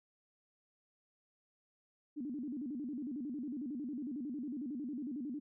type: tone with vibrato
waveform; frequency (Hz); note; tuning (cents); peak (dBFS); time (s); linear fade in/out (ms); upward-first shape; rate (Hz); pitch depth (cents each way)
sine; 268.1; C4; +42; -38; 2.16-5.4; 20; square; 11; 180
effects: none